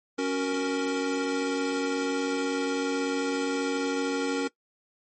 square chord, F# major, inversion second, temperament equal, 277.2 / 370 / 466.2 Hz, C#4 / F#4 / A#4, 0 / 0 / 0 cents, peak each -29 / -35 / -30 dBFS, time 0.18-4.48 s, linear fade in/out 10 ms, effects noise-tail reverb RT60 0.1 s tail -20 dB re dry + MP3 32 kbps

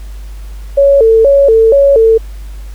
sine tone with vibrato, 500 Hz, B4, 21 cents sharp, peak -3 dBFS, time 0.77-2.18 s, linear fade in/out 10 ms, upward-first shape square, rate 2.1 Hz, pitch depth 190 cents each way, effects added 50 Hz sine -23 dBFS peak until 2.74 s + pink hiss -42 dBFS RMS until 2.74 s

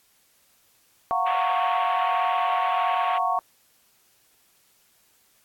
sine chord, Gb major seventh, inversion third, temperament equal with one note detuned, 698.5 / 740 / 919.5 / 1108.7 Hz, F5 / Gb5 / Bb5 / Db6, 0 / 0 / -24 / 0 cents, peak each -27 / -26 / -29 / -25 dBFS, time 1.11-3.39 s, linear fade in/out 0 ms
white band-pass noise, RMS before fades -34 dBFS, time 1.26-3.18 s, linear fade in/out 5 ms, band 560 to 3000 Hz, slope 48 dB/octave
effects white hiss -62 dBFS RMS until 5.44 s + AAC 64 kbps

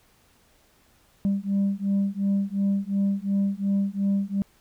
sine beating tone pair, 196.7 / 199.5 Hz, G3 / G3, +6 / +31 cents, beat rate 2.8 Hz, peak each -23 dBFS, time 1.25-4.42 s, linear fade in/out 0 ms, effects tanh soft clip ceiling -18 dBFS + pink hiss -61 dBFS RMS until 4.6 s

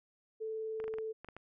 sine tone with vibrato, 440 Hz, A4, in tune, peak -36 dBFS, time 0.4-1.13 s, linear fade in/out 20 ms, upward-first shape triangle, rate 20 Hz, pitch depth 13 cents each way
clicks, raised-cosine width 0.5 ms, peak -32 dBFS, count 8, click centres 0.801 / 0.841 / 0.88 / 0.939 / 0.985 / 1.246 / 1.287 / 1.366 s
effects none

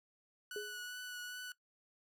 sawtooth tone with vibrato, 1478 Hz, F#6, 2 cents flat, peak -40 dBFS, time 0.51-1.52 s, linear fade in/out 2 ms, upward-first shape triangle, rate 2.5 Hz, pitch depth 19 cents each way
sine tone with exponential decay, 418.1 Hz, G#4, 12 cents sharp, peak -37 dBFS, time 0.56-0.87 s, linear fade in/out 2 ms, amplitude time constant 66 ms
effects noise-tail reverb RT60 0.1 s tail -18 dB re dry

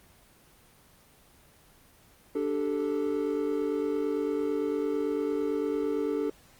triangle chord, D suspended fourth, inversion none, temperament just, 293.7 / 391.6 / 440.5 Hz, D4 / G4 / A4, 0 / -2 / +2 cents, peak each -29 / -31 / -28 dBFS, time 2.35-6.3 s, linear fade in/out 5 ms, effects pink hiss -58 dBFS RMS until 6.59 s + Opus 24 kbps

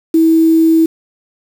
sine tone with quantisation, 323.6 Hz, E4, 32 cents flat, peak -6 dBFS, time 0.14-0.86 s, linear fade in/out 5 ms, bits 5, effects none

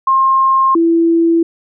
sine tone pair in turn, 1065 / 333.2 Hz, C6 / E4, +30 / +19 cents, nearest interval octave + minor sixth, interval 2011 cents, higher first, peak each -8 dBFS, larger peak neither, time 0.07-0.75 / 0.75-1.43 s, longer neither, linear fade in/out 5 ms, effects none

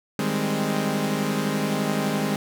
sawtooth chord, Ab major seventh, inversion second, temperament equal, 155.56 / 196 / 207.7 / 261.6 Hz, Eb3 / G3 / Ab3 / C4, 0 / 0 / 0 / 0 cents, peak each -25 / -26 / -22 / -25 dBFS, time 0.19-2.36 s, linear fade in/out 2 ms, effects none

